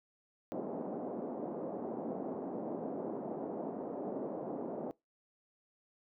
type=band-pass noise; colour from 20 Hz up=pink; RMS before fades=-40 dBFS; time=0.52-4.91 s; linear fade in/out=0 ms; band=220 to 710 Hz; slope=24 dB/octave; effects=noise-tail reverb RT60 0.2 s tail -22 dB re dry